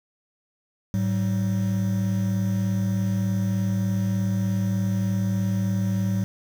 triangle tone pair together, 106.58 / 189.9 Hz, G#2 / F#3, +45 / +45 cents, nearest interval minor seventh, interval 1000 cents, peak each -22 / -22 dBFS, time 0.94-6.24 s, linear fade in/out 0 ms, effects 7-bit

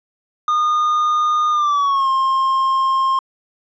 triangle tone with pitch glide, 1222 to 1063.8 Hz, D#6 to C6, -32 to +28 cents, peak -12 dBFS, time 0.48-3.19 s, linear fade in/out 2 ms, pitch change -240 cents, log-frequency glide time 1.51-2.09 s, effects resampled to 16000 Hz

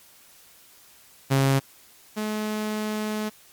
sawtooth tone pair in turn, 135.8 / 213.8 Hz, C#3 / A3, -35 / -49 cents, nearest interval minor sixth, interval 786 cents, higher second, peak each -14 / -22 dBFS, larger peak first, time 1.3-1.6 / 2.16-3.3 s, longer second, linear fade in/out 20 ms, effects white hiss -53 dBFS RMS until 3.52 s + MP3 96 kbps

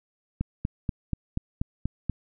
click train, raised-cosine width 5 ms, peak -14 dBFS, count 8, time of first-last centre 0.41-2.097 s, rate 4.15 Hz, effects none

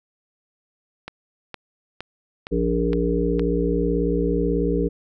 click train, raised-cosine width 0.3 ms, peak -16 dBFS, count 6, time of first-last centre 1.08-3.395 s, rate 2.16 Hz
harmonic tone, 58.27 Hz, A#1, in tune, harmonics 1 / 3 / 5 / 7 / 8, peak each -25 / -25 / -25 / -25 / -25 dBFS, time 2.51-4.89 s, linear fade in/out 20 ms
effects none

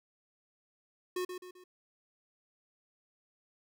square tone with echo, 363.5 Hz, F#4, 31 cents flat, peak -33 dBFS, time 1.16-1.25 s, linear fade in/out 5 ms, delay 130 ms, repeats 3, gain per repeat -7 dB, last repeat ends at 1.64 s, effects none

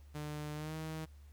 sawtooth tone with pitch glide, 150 to 158 Hz, D3 to D#3, +37 to +27 cents, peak -36 dBFS, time 0.14-1.06 s, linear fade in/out 20 ms, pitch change +90 cents, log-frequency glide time 0.54-0.75 s, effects added 72 Hz sine -53 dBFS peak until 1.32 s + pink hiss -70 dBFS RMS until 1.32 s

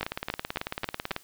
two click trains, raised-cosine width 0.3 ms, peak -12 / -14 dBFS, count 5 / 22, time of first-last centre 0.03-1.114 / 0.01-1.164 s, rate 3.69 / 18.2 Hz, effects white hiss -56 dBFS RMS until 1.23 s

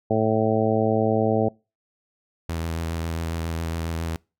harmonic tone, 110 Hz, A2, in tune, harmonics 1 / 2 / 3 / 4 / 5 / 6 / 7, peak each -26 / -25 / -28 / -24 / -26 / -26 / -28 dBFS, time 0.1-1.49 s, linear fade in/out 10 ms
sawtooth tone with vibrato, 82.41 Hz, E2, in tune, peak -22 dBFS, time 2.49-4.16 s, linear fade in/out 0 ms, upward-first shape triangle, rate 7.3 Hz, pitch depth 30 cents each way
effects noise-tail reverb RT60 0.3 s tail -26 dB re dry

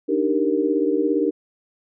sine chord, Eb major seventh, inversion third, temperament equal, 293.7 / 311.1 / 392 / 466.2 Hz, D4 / Eb4 / G4 / Bb4, 0 / 0 / 0 / 0 cents, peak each -23 dBFS, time 0.08-1.31 s, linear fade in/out 20 ms, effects none

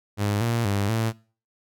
sawtooth tone with pitch steps, 102.9 / 116.9 / 100.3 / 112.3 Hz, G#2 / A#2 / G2 / A2, -16 / +5 / +40 / +36 cents, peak -18 dBFS, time 0.17-1.13 s, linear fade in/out 50 ms, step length 240 ms, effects noise-tail reverb RT60 0.4 s tail -22 dB re dry

